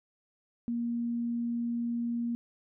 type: tone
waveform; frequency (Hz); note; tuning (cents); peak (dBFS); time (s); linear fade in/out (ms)
sine; 235.9; A#3; +21; -29; 0.68-2.35; 0
effects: none